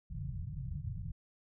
white low-pass noise, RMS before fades -40 dBFS, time 0.1-1.12 s, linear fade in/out 10 ms, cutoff 170 Hz, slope 96 dB/octave, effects none

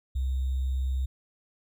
sine tone with sample-and-hold, 65.4 Hz, C2, in tune, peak -25 dBFS, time 0.15-1.06 s, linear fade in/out 10 ms, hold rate 3675 Hz, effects none

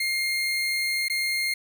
30% pulse tone with dropouts, 2124 Hz, C7, 25 cents sharp, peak -21 dBFS, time 0-1.54 s, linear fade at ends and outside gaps 5 ms, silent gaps 1.084-1.098 s, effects none

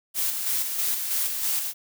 blue noise with tremolo, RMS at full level -25 dBFS, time 0.14-1.74 s, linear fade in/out 50 ms, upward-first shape square, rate 3.1 Hz, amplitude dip 40%, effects none

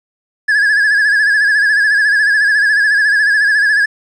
triangle tone with vibrato, 1680 Hz, G#6, 19 cents sharp, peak -7 dBFS, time 0.48-3.86 s, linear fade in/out 10 ms, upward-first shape sine, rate 14 Hz, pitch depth 68 cents each way, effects resampled to 24000 Hz + 8-bit

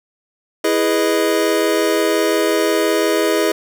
square chord, E major seventh, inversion none, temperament equal, 329.6 / 415.3 / 493.9 / 622.3 Hz, E4 / G#4 / B4 / D#5, 0 / 0 / 0 / 0 cents, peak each -20 / -19 / -23 / -21 dBFS, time 0.64-3.52 s, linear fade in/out 5 ms, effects none

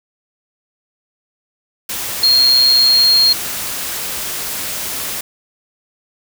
sine tone in noise, 4243 Hz, C8, 23 cents sharp, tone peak -8 dBFS, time 2.23-3.33 s, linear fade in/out 5 ms, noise white, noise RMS -23 dBFS, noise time 1.89-5.21 s, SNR +12 dB, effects none

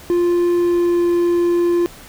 triangle tone with pitch glide, 349.2 to 347 Hz, F4 to F4, 0 to -11 cents, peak -11 dBFS, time 0.1-1.86 s, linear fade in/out 0 ms, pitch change -11 cents, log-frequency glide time 0.53-1.08 s, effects pink hiss -40 dBFS RMS until 2.08 s

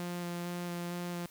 sawtooth tone with vibrato, 174.61 Hz, F3, in tune, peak -32 dBFS, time 0-1.26 s, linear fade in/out 0 ms, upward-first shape square, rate 2.2 Hz, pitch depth 9 cents each way, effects white hiss -57 dBFS RMS until 1.3 s

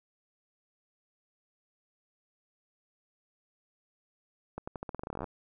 accelerating click train, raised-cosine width 1 ms, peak -23 dBFS, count 18, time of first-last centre 4.58-5.242 s, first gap 95 ms, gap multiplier 0.87, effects none

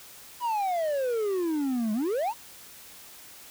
triangle exponential two-way sweep, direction down then up, 1000 to 207.7 to 1000 Hz, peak -23 dBFS, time 0.4-2.34 s, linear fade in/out 50 ms, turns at 1.93 s, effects white hiss -48 dBFS RMS until 3.5 s

